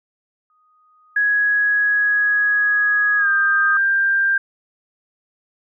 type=tone with exponential growth; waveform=sine; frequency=1244.5 Hz; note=D#6; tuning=in tune; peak=-18 dBFS; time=0.5-3.77 s; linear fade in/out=1 ms; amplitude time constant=710 ms
type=tone with pitch glide; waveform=sine; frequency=1668 to 1588.1 Hz; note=G#6 to G6; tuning=+7 to +22 cents; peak=-14 dBFS; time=1.16-4.38 s; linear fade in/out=5 ms; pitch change=-85 cents; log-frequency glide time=3.18-3.28 s
effects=none